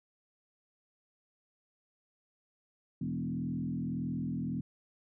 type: tone with frequency modulation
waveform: sine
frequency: 202.9 Hz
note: G#3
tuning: 40 cents flat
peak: -32 dBFS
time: 3.01-4.61 s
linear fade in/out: 5 ms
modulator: 41.7 Hz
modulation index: 1.7
effects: none